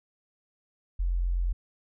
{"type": "tone", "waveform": "sine", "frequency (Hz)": 43.99, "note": "F1", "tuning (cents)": 13, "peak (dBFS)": -24, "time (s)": [0.99, 1.53], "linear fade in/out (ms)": 10, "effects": []}